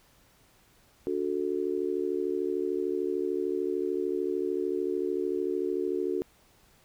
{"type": "chord", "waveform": "sine", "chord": "D major", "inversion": "none", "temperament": "just", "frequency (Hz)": [293.7, 367.1, 440.5], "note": ["D4", "F#4", "A4"], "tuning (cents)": [0, -14, 2], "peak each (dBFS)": [-34, -29, -33], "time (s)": [1.07, 6.22], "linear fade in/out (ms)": 0, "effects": ["pink hiss -62 dBFS RMS until 6.84 s"]}